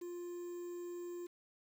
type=tone with quantisation; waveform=triangle; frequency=350.1 Hz; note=F4; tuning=4 cents sharp; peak=-40 dBFS; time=0.01-1.27 s; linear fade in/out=10 ms; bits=10; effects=none